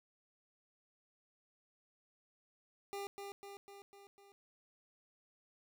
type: tone with echo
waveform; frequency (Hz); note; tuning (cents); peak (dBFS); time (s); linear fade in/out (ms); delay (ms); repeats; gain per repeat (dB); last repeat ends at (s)
25% pulse; 399.7; G4; +34; -37; 2.93-3.07; 0; 250; 5; -4; 4.32
effects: none